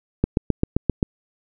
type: click train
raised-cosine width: 3 ms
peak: -4 dBFS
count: 7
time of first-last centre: 0.24-1.028 s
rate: 7.61 Hz
effects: none